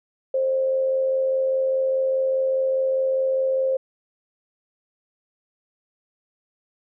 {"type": "tone with amplitude modulation", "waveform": "sine", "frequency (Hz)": 528, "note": "C5", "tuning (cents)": 16, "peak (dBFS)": -17, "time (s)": [0.34, 3.77], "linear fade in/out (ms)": 5, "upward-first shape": "sine", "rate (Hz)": 84.9, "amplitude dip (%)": 35, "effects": []}